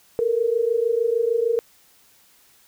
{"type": "tone pair together", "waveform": "sine", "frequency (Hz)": [446.9, 473.5], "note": ["A4", "A#4"], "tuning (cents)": [27, 27], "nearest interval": "minor second", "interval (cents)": 100, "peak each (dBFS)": [-22, -20], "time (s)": [0.19, 1.59], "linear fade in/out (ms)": 0, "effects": ["white hiss -56 dBFS RMS until 2.67 s"]}